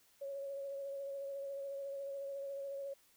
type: tone with vibrato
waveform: sine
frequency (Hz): 554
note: C#5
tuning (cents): -1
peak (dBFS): -40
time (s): 0.21-2.94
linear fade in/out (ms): 10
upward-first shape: sine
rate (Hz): 14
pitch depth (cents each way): 21
effects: white hiss -69 dBFS RMS until 3.16 s